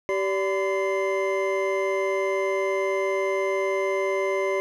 triangle tone cluster, 387.6 / 579 / 1014 / 2087 Hz, G4 / D5 / B5 / C7, -20 / -25 / +45 / -5 cents, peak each -23 / -25 / -30 / -30 dBFS, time 0.09-4.6 s, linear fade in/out 0 ms, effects none

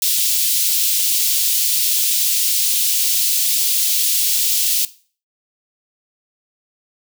white high-pass noise, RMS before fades -17 dBFS, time 0.02-4.85 s, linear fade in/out 2 ms, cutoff 3000 Hz, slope 24 dB/octave, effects noise-tail reverb RT60 0.4 s tail -17 dB re dry

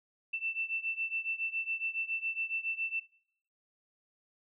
sine beating tone pair, 2668 / 2675.2 Hz, E7 / E7, +20 / +25 cents, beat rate 7.2 Hz, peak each -35 / -36 dBFS, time 0.33-3 s, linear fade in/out 10 ms, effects noise-tail reverb RT60 0.7 s tail -23 dB re dry

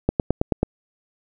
click train, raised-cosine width 2 ms, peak -4 dBFS, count 6, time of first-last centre 0.09-0.631 s, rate 9.25 Hz, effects none

